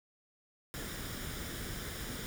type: noise with comb filter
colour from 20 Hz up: pink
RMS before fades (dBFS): -41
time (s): 0.74-2.26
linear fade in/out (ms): 0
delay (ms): 0.57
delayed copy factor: +0.5
effects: none